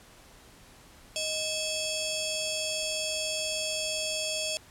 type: ring-modulated tone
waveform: 15% pulse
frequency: 1975.5 Hz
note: B6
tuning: in tune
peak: -20 dBFS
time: 1.16-4.57 s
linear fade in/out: 0 ms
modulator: 1350 Hz
effects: pink hiss -54 dBFS RMS until 4.7 s + low-pass 12000 Hz 12 dB/octave